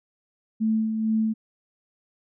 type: tone with tremolo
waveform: sine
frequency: 220 Hz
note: A3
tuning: in tune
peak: -19 dBFS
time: 0.6-1.34 s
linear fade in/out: 20 ms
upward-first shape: sine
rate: 2.2 Hz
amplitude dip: 45%
effects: none